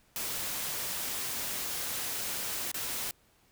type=noise with dropouts; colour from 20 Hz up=white; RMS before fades=-35 dBFS; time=0.16-3.11 s; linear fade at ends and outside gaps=1 ms; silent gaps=2.716-2.743 s; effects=pink hiss -66 dBFS RMS until 3.51 s